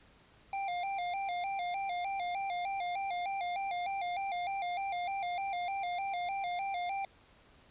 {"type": "tone with vibrato", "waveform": "square", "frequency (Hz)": 746, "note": "F#5", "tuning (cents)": 14, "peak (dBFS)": -34, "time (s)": [0.53, 7.05], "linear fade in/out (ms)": 2, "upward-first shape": "square", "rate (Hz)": 3.3, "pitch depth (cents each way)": 92, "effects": ["pink hiss -62 dBFS RMS until 7.7 s", "resampled to 8000 Hz"]}